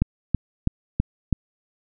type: click train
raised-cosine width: 5 ms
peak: -6 dBFS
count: 5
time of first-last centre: 0.02-1.327 s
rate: 3.06 Hz
effects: none